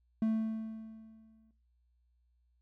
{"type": "tone with exponential decay", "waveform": "triangle", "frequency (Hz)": 221.1, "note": "A3", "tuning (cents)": 9, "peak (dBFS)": -24, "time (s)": [0.22, 1.51], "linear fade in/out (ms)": 2, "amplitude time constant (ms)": 280, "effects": ["noise-tail reverb RT60 0.3 s tail -18 dB re dry", "added 60 Hz sine -69 dBFS peak until 2.61 s"]}